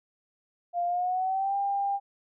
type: tone with pitch glide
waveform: sine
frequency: 698.5 to 797.7 Hz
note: F5 to G5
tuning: 0 to +30 cents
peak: -25 dBFS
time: 0.73-2 s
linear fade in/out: 50 ms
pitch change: +230 cents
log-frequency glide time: 0.86-1.56 s
effects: none